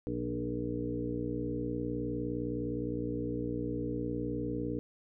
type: harmonic tone with a mistuned harmonic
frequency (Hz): 59.6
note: A#1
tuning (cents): +39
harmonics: 1 / 2 / 3 / 4 / 5 / 7 / 8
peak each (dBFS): -44 / -40 / -45 / -41 / -36 / -41 / -40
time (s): 0.07-4.79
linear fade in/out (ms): 0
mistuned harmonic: 2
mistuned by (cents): +25
effects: none